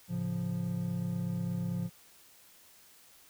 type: chord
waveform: triangle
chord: A augmented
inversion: none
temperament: equal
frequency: 110 / 138.59 / 174.61 Hz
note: A2 / C#3 / E#3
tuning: 0 / 0 / 0 cents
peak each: -36 / -37 / -31 dBFS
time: 0.08-1.9 s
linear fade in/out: 50 ms
effects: white hiss -59 dBFS RMS until 3.29 s